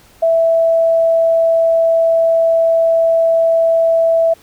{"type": "tone", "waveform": "sine", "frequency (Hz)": 659.3, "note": "E5", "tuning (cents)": 0, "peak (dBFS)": -9, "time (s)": [0.22, 4.34], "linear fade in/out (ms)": 10, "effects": ["pink hiss -47 dBFS RMS until 4.42 s"]}